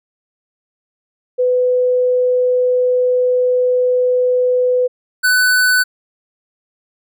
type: tone pair in turn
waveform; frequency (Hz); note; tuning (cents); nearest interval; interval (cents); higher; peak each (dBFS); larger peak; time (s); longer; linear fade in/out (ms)
sine / square; 500 / 1498.3; B4 / F#6; +21 / +21; octave + perfect fifth; 1900; second; -11 / -11; neither; 1.38-4.88 / 5.23-5.84; first; 20
effects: none